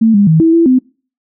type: tone with pitch steps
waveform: sine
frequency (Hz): 224 / 202.4 / 159.4 / 326.4 / 334.1 / 256.3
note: A3 / G#3 / D#3 / E4 / E4 / C4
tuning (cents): +31 / -44 / +42 / -17 / +23 / -36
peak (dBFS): -5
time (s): 0.01-0.79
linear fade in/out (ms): 10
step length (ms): 130
effects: noise-tail reverb RT60 0.4 s tail -25 dB re dry